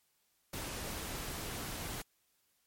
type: noise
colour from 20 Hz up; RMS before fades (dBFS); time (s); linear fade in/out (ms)
pink; -41; 0.53-2.02; 5
effects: white hiss -75 dBFS RMS until 2.66 s + MP3 64 kbps